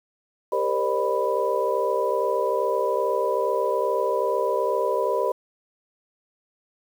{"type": "tone cluster", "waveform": "sine", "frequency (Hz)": [396.5, 464.6, 527, 600, 989], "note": ["G4", "A#4", "C5", "D5", "B5"], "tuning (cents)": [20, -6, 12, 37, 2], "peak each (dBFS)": -27, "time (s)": [0.52, 5.32], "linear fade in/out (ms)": 5, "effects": ["8-bit"]}